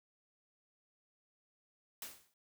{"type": "noise with exponential decay", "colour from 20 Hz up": "white", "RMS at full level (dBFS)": -42, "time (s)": [2.02, 2.34], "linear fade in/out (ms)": 2, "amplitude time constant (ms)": 68, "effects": []}